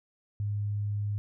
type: tone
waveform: sine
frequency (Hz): 103.1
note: G#2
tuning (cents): -12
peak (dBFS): -28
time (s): 0.4-1.18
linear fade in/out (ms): 0
effects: none